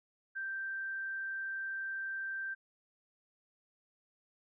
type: tone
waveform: sine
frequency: 1568 Hz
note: G6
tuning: in tune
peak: -36 dBFS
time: 0.35-2.55 s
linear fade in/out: 20 ms
effects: none